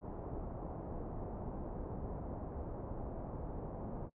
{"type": "low-pass noise", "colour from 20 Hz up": "pink", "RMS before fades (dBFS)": -43, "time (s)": [0.01, 4.1], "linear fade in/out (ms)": 50, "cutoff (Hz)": 860, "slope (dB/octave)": 24, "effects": ["noise-tail reverb RT60 0.1 s tail -23 dB re dry"]}